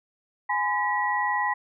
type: tone cluster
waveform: sine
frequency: 833 / 1014 / 1930 Hz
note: G#5 / B5 / B6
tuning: +5 / +45 / -40 cents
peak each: -27 dBFS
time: 0.49-1.54 s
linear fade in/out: 10 ms
effects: none